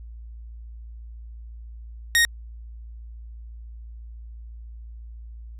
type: tone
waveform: sawtooth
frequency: 1864.7 Hz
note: A#6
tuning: in tune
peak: -12 dBFS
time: 2.15-2.25 s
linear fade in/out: 0 ms
effects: added 57 Hz sine -37 dBFS peak until 5.59 s + resampled to 32000 Hz